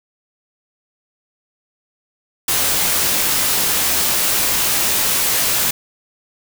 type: noise with comb filter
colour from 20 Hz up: white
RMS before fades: -17 dBFS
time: 2.48-5.71 s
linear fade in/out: 5 ms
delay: 19 ms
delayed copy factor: -0.5
effects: none